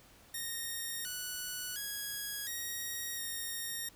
5% pulse tone with pitch steps, 1852 / 1478 / 1659 / 1881 / 1853 Hz, A#6 / F#6 / G#6 / A#6 / A#6, -12 / -2 / -2 / +15 / -11 cents, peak -27 dBFS, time 0.34-3.89 s, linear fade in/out 5 ms, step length 710 ms, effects pink hiss -60 dBFS RMS until 3.95 s

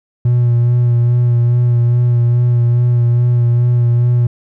triangle tone with vibrato, 120.5 Hz, B2, 42 cents flat, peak -6 dBFS, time 0.25-4.27 s, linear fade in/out 5 ms, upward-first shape sine, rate 2.4 Hz, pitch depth 22 cents each way, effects tanh soft clip ceiling -3 dBFS

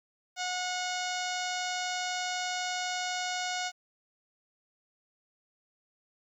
harmonic tone, 728 Hz, F#5, 28 cents flat, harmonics 1 / 2 / 3 / 4 / 5 / 6 / 7 / 8 / 9 / 10, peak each -35 / -38 / -40 / -41 / -42 / -43 / -43 / -44 / -45 / -45 dBFS, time 0.36-3.72 s, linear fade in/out 50 ms, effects 11-bit

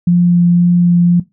sine tone with vibrato, 174.61 Hz, F3, in tune, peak -6 dBFS, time 0.07-1.2 s, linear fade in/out 5 ms, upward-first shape sine, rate 1.9 Hz, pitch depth 8 cents each way, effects noise-tail reverb RT60 0.2 s tail -18 dB re dry

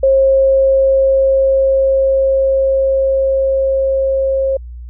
sine tone with level ramp, 537 Hz, C5, 45 cents sharp, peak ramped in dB -7 to -12 dBFS, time 0.03-4.57 s, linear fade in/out 5 ms, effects added 60 Hz sine -27 dBFS peak until 4.89 s

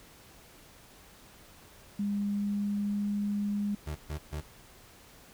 sine tone with pitch glide, 203.2 to 204.7 Hz, G#3 to G#3, -38 to -25 cents, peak -28 dBFS, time 1.99-3.75 s, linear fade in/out 5 ms, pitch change +13 cents, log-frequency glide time 2.26-3.07 s
30% pulse tone bursts, 75.8 Hz, D#2, 45 cents flat, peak -31 dBFS, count 3, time 3.86-4.414 s, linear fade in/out 20 ms, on 98 ms, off 130 ms
effects pink hiss -55 dBFS RMS until 5.33 s

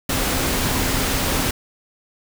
sine tone in noise, 261.6 Hz, C4, in tune, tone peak -30 dBFS, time 0.09-1.51 s, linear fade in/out 5 ms, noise pink, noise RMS -21 dBFS, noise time 0.09-1.51 s, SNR -12 dB, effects none

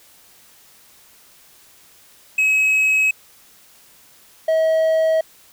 triangle tone pair in turn, 2558 / 640.8 Hz, D#7 / E5, +47 / -49 cents, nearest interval 2 octaves, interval 2396 cents, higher first, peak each -12 dBFS, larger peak neither, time 2.38-3.11 / 4.48-5.21 s, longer neither, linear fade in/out 5 ms, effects white hiss -50 dBFS RMS until 5.52 s

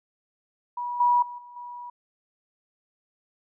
sine tone with level steps, 970 Hz, B5, 31 cents flat, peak -28 / -17 / -35 / -43 / -36 dBFS, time 0.77-1.9 s, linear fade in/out 5 ms, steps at 1 / 1.22 / 1.38 / 1.56 s, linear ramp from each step 5 ms, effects none

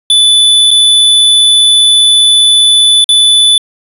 square tone with dropouts, 3485 Hz, A7, 17 cents flat, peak -4 dBFS, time 0.1-3.58 s, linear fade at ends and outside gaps 2 ms, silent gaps 0.707-0.712 / 3.043-3.09 s, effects resampled to 32000 Hz

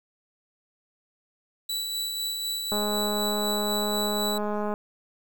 sawtooth tone with tremolo, 3946 Hz, B7, 2 cents flat, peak -24 dBFS, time 1.69-4.38 s, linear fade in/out 5 ms, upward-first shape sine, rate 4 Hz, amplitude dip 30%
click train, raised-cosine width 1 ms, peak -17 dBFS, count 423, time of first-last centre 2.72-4.739 s, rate 209 Hz
effects 9-bit

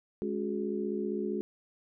harmonic tone with a mistuned harmonic, 70 Hz, C#2, 18 cents sharp, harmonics 3 / 4 / 5 / 6, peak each -35 / -39 / -34 / -37 dBFS, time 0.22-1.41 s, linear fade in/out 0 ms, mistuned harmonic 5, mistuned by +70 cents, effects none

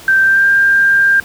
sine tone with pitch glide, 1564 to 1594.1 Hz, G6 to G6, -4 to +29 cents, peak -7 dBFS, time 0.08-1.2 s, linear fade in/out 2 ms, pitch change +33 cents, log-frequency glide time 0.22-0.48 s, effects pink hiss -35 dBFS RMS until 1.24 s + high-pass 60 Hz 12 dB/octave

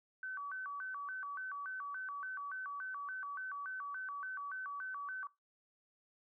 sine tone with vibrato, 1318.5 Hz, E6, in tune, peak -40 dBFS, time 0.23-5.27 s, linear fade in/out 2 ms, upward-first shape square, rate 3.5 Hz, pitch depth 250 cents each way, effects noise-tail reverb RT60 0.2 s tail -19 dB re dry

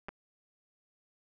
clicks, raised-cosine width 0.5 ms, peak -26 dBFS, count 2, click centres 0.085 / 0.09 s, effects none

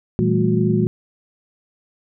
sine tone cluster, 117.4 / 164.8 / 195.8 / 219.1 / 363.1 Hz, A#2 / E3 / G3 / A3 / F#4, +13 / 0 / -2 / -7 / -33 cents, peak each -21 dBFS, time 0.19-0.87 s, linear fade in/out 0 ms, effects none

